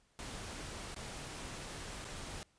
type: noise with dropouts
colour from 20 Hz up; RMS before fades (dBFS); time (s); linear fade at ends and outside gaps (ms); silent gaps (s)
pink; -45; 0.19-2.43; 0; 0.945-0.963 / 2.044-2.05
effects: pink hiss -72 dBFS RMS until 2.58 s + resampled to 22050 Hz